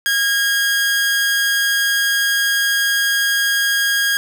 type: tone with amplitude modulation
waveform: sawtooth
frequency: 1632 Hz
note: G#6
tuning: 31 cents flat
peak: -10 dBFS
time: 0.06-4.17 s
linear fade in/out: 0 ms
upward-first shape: sine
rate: 245 Hz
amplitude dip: 25%
effects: none